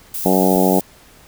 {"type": "noise", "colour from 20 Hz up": "violet", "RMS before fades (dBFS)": -25, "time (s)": [0.14, 0.81], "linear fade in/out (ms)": 2}
{"type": "harmonic tone", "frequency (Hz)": 93.5, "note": "F#2", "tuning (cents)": 19, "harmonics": [2, 3, 4, 5, 6, 7, 8, 9], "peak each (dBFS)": [-17, -19, -20, -21, -22, -22, -23, -24], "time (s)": [0.25, 0.8], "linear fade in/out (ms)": 10}
{"type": "clicks", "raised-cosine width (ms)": 3, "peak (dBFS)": -20, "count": 2, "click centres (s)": [0.263, 0.559]}
{"effects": ["pink hiss -47 dBFS RMS until 1.27 s"]}